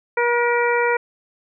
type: harmonic tone with a mistuned harmonic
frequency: 478.5 Hz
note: A#4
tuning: 45 cents sharp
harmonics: 1 / 2 / 3 / 4 / 5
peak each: -19 / -22 / -24 / -25 / -26 dBFS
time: 0.17-0.97 s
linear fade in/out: 5 ms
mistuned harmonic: 5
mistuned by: -42 cents
effects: none